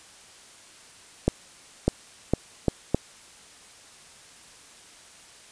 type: accelerating click train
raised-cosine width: 2 ms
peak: -6 dBFS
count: 5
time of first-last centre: 1.28-2.946 s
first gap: 600 ms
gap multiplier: 0.76
effects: white hiss -50 dBFS RMS until 5.51 s + resampled to 22050 Hz